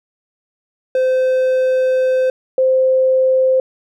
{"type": "tone pair in turn", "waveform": ["triangle", "sine"], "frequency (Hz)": [516, 520.8], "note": ["C5", "C5"], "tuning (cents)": [-24, -8], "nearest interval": "unison", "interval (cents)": 16, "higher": "second", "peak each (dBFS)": -10, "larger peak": "neither", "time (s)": [[0.95, 2.3], [2.58, 3.6]], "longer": "first", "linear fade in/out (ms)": 2, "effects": []}